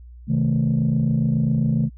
sine chord, A diminished, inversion first, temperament equal with one note detuned, 130.81 / 158.19 / 220 Hz, C3 / Eb3 / A3, 0 / +29 / 0 cents, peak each -20 dBFS, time 0.27-1.9 s, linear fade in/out 50 ms, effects tanh soft clip ceiling -12 dBFS + added 60 Hz sine -39 dBFS peak until 1.97 s

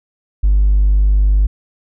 sine tone with hard clipping, 49.87 Hz, G1, 30 cents sharp, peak -9 dBFS, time 0.43-1.47 s, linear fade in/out 10 ms, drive 1 dB, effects none

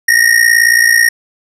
square ring-modulated tone, 1864.7 Hz, A#6, in tune, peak -4 dBFS, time 0.08-1.09 s, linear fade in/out 5 ms, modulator 29.2 Hz, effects resampled to 32000 Hz

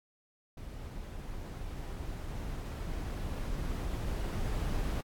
brown noise with level ramp, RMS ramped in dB -43 to -32 dBFS, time 0.57-5.01 s, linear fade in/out 5 ms, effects AAC 64 kbps

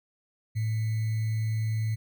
sine tone with sample-and-hold, 110 Hz, A2, in tune, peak -25 dBFS, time 0.55-1.96 s, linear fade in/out 20 ms, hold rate 2100 Hz, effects none

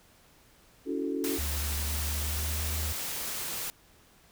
sine chord, F# minor seventh, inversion second, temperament equal with one note detuned, 282.4 / 329.6 / 370 / 440 Hz, C#4 / E4 / F#4 / A4, +32 / 0 / 0 / 0 cents, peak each -32 / -36 / -35 / -36 dBFS, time 0.85-1.4 s, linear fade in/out 50 ms
white noise, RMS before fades -35 dBFS, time 1.24-3.7 s, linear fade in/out 0 ms
triangle tone with pitch glide, 73.42 to 77.2 Hz, D2 to D#2, 0 to -13 cents, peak -29 dBFS, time 1.38-2.93 s, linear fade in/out 10 ms, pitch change +87 cents, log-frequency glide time 1.77-2.73 s
effects pink hiss -60 dBFS RMS until 4.31 s

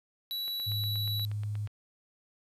square tone, 3929 Hz, B7, 10 cents flat, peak -33 dBFS, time 0.31-1.25 s, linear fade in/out 0 ms
click train, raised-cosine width 0.3 ms, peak -32 dBFS, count 11, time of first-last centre 0.48-1.673 s, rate 8.38 Hz
sine tone with pitch glide, 103.83 to 104.43 Hz, G#2 to G#2, 0 to +10 cents, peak -31 dBFS, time 0.66-1.68 s, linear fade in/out 20 ms, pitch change +10 cents, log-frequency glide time 1.11-1.23 s
effects resampled to 32000 Hz + 10-bit

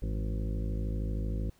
harmonic tone with a mistuned harmonic, 53 Hz, G#1, 36 cents sharp, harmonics 1 / 2 / 3 / 4 / 5 / 6 / 7 / 9 / 10, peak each -31 / -37 / -41 / -43 / -45 / -47 / -48 / -50 / -51 dBFS, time 0.02-1.5 s, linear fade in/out 5 ms, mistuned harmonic 3, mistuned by +85 cents, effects pink hiss -66 dBFS RMS until 1.59 s

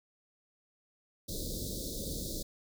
pink band-stop noise, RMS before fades -38 dBFS, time 1.28-2.43 s, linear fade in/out 10 ms, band 600 to 3600 Hz, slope 96 dB/octave, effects none

